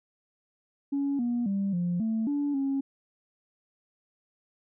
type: tone with pitch steps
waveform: sine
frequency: 280.1 / 239.9 / 197.4 / 175.3 / 222.4 / 287.6 / 273.4 Hz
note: C#4 / A#3 / G3 / F3 / A3 / D4 / C#4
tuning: +18 / +50 / +12 / +7 / +19 / -36 / -24 cents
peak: -24 dBFS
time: 0.92-2.81 s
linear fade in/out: 10 ms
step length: 270 ms
effects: tanh soft clip ceiling -22 dBFS